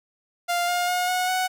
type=tone with pitch steps; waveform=sawtooth; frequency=698.5 / 709.1 / 719.8 / 730.7 / 741.7 Hz; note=F5 / F5 / F#5 / F#5 / F#5; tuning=0 / +26 / -48 / -22 / +4 cents; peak=-18 dBFS; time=0.48-1.48 s; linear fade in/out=20 ms; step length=200 ms; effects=none